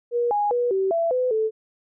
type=tone with pitch steps; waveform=sine; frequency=478.2 / 826 / 485.3 / 384.2 / 669 / 505 / 438.3 Hz; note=A#4 / G#5 / B4 / G4 / E5 / B4 / A4; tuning=+44 / -10 / -30 / -35 / +25 / +39 / -7 cents; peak=-19 dBFS; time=0.11-1.51 s; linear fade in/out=50 ms; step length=200 ms; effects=none